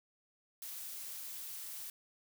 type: noise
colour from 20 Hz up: blue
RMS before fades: -45 dBFS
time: 0.62-1.9 s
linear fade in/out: 2 ms
effects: none